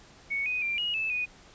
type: tone with pitch steps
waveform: sine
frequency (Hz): 2222 / 2494 / 2373 / 2887 / 2623 / 2478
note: C#7 / D#7 / D7 / F#7 / E7 / D#7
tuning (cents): +4 / +3 / +17 / -43 / -9 / -8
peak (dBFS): -27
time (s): 0.3-1.26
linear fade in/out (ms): 20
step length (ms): 160
effects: pink hiss -54 dBFS RMS until 1.54 s + resampled to 16000 Hz